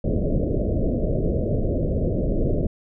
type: low-pass noise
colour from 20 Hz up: pink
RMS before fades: -22 dBFS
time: 0.04-2.67 s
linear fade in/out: 5 ms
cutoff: 640 Hz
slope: 96 dB/octave
effects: none